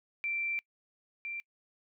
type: tone pair in turn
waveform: sine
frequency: 2349 / 2359 Hz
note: D7 / D7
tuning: 0 / +7 cents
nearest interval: unison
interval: 7 cents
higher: second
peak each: -31 / -36 dBFS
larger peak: first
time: 0.24-0.59 / 1.25-1.4 s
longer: first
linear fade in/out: 0 ms
effects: noise-tail reverb RT60 0.1 s tail -26 dB re dry